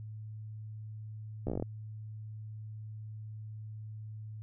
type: slowing click train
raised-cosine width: 2 ms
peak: -21 dBFS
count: 9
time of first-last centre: 1.47-1.624 s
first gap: 14 ms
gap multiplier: 1.09
effects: added 108 Hz sine -41 dBFS peak until 4.42 s